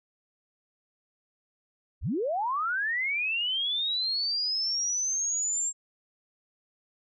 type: linear sweep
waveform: sine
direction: up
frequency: 30.87 to 7500 Hz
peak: -26 dBFS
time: 2.01-5.73 s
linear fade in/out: 50 ms
effects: none